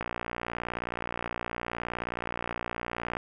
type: click train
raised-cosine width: 0.5 ms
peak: -17 dBFS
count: 188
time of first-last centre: 0.01-3.169 s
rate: 59.2 Hz
effects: none